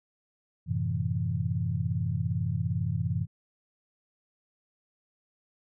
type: chord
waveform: sine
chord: F# half-diminished seventh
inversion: none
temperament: equal with one note detuned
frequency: 92.5 / 110 / 129.98 / 164.81 Hz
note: F#2 / A2 / C3 / E3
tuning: 0 / 0 / -11 / 0 cents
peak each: -32 dBFS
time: 0.66-3.27 s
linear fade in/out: 50 ms
effects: none